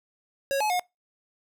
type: tone with pitch steps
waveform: square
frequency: 550 / 852 / 721 Hz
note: C#5 / G#5 / F#5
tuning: -14 / +44 / -45 cents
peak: -24 dBFS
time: 0.51-0.795 s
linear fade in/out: 0 ms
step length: 95 ms
effects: noise-tail reverb RT60 0.2 s tail -24 dB re dry